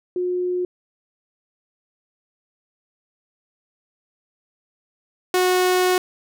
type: tone pair in turn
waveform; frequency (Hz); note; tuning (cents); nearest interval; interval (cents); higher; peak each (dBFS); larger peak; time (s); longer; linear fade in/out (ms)
sine / sawtooth; 360.1 / 365.8; F#4 / F#4; -47 / -20; unison; 27; second; -20 / -12; second; 0.16-0.65 / 5.34-5.98; second; 2
effects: none